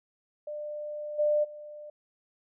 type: tone with level steps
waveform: sine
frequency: 597 Hz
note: D5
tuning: 28 cents sharp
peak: -34 / -22 / -41 dBFS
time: 0.47-1.9 s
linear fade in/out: 5 ms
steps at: 1.18 / 1.43 s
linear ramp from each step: 20 ms
effects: none